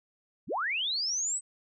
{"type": "linear sweep", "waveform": "sine", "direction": "up", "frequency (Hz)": [82.41, 8200], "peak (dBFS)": -28, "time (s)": [0.47, 1.41], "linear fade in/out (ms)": 50, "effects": []}